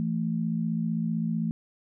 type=tone pair together; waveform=sine; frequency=166.9 / 222.5 Hz; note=E3 / A3; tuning=+22 / +20 cents; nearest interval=perfect fourth; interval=498 cents; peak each=-28 dBFS; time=0-1.51 s; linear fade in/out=0 ms; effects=none